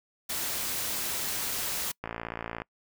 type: noise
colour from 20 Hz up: white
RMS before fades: -32 dBFS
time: 0.29-1.92 s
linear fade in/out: 10 ms
type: click train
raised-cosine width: 0.5 ms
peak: -19 dBFS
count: 34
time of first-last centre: 2.04-2.619 s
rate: 57 Hz
effects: noise-tail reverb RT60 0.1 s tail -26 dB re dry